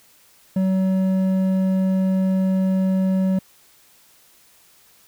sine tone with hard clipping, 188.9 Hz, F#3, 36 cents sharp, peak -18 dBFS, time 0.56-3.39 s, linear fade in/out 5 ms, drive 6 dB, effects white hiss -54 dBFS RMS until 5.07 s

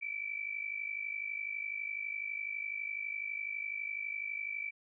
sine tone pair together, 2292 / 2344 Hz, D7 / D7, -43 / -4 cents, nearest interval unison, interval 39 cents, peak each -39 / -39 dBFS, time 0.01-4.71 s, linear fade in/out 20 ms, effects none

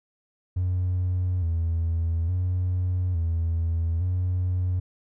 triangle tone with vibrato, 86.9 Hz, F2, 8 cents flat, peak -19 dBFS, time 0.56-4.8 s, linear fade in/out 10 ms, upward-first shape square, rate 0.58 Hz, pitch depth 79 cents each way, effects tanh soft clip ceiling -18 dBFS

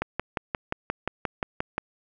click train, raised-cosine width 0.5 ms, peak -11 dBFS, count 11, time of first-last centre 0.02-1.781 s, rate 5.68 Hz, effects none

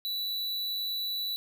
square tone, 3951 Hz, B7, in tune, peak -31 dBFS, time 0.05-1.36 s, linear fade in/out 0 ms, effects none

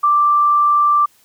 sine tone, 1176 Hz, D6, 2 cents sharp, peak -10 dBFS, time 0.03-1.06 s, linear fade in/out 10 ms, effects white hiss -54 dBFS RMS until 1.24 s

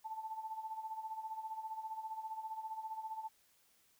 sine tone with tremolo, 880 Hz, A5, in tune, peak -38 dBFS, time 0.04-3.29 s, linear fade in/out 20 ms, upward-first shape sine, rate 15 Hz, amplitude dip 70%, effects white hiss -71 dBFS RMS until 3.99 s

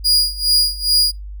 40% pulse tone with tremolo, 4877 Hz, D#8, 35 cents flat, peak -9 dBFS, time 0.04-1.12 s, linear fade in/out 20 ms, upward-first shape sine, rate 2.4 Hz, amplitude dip 90%, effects noise-tail reverb RT60 0.2 s tail -25 dB re dry + added 50 Hz sine -28 dBFS peak until 1.4 s

